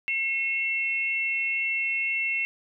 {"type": "tone pair together", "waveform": "sine", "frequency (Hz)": [2168, 2701], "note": ["C#7", "E7"], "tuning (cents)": [-39, 42], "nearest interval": "major third", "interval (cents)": 381, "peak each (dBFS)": -27, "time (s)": [0.08, 2.45], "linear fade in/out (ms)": 0, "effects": []}